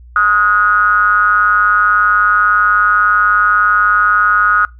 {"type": "ring-modulated tone", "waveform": "triangle", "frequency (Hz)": 99.1, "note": "G2", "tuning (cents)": 19, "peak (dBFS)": -3, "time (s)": [0.16, 4.65], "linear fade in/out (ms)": 0, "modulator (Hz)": 1350, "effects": ["noise-tail reverb RT60 0.2 s tail -22 dB re dry", "added 60 Hz sine -35 dBFS peak until 4.79 s"]}